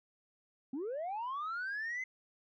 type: linear sweep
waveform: sine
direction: up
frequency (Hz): 246.5 to 2072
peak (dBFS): -34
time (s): 0.73-2.04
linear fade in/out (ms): 5
effects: tanh soft clip ceiling -34 dBFS